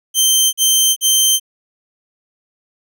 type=tone bursts; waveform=15% pulse; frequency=3120 Hz; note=G7; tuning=9 cents flat; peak=-3 dBFS; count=3; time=0.14-1.398 s; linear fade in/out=50 ms; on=390 ms; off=44 ms; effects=none